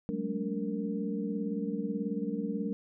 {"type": "tone cluster", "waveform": "sine", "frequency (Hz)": [184.2, 202.9, 221.1, 286.8, 462.7], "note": ["F#3", "G#3", "A3", "D4", "A#4"], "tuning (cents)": [-7, -40, 9, -41, -13], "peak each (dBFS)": [-39, -35, -37, -37, -39], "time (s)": [0.09, 2.73], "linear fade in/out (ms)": 0, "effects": []}